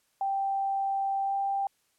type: tone with pitch glide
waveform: sine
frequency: 784 to 789.5 Hz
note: G5 to G5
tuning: 0 to +12 cents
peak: -26 dBFS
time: 0.21-1.67 s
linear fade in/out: 2 ms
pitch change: +12 cents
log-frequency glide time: 1.23-1.36 s
effects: white hiss -71 dBFS RMS until 1.98 s + low-pass 12000 Hz 12 dB/octave